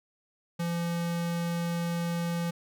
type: tone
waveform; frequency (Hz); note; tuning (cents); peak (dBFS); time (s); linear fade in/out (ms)
square; 170.5; F3; -41; -29; 0.59-2.51; 10
effects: none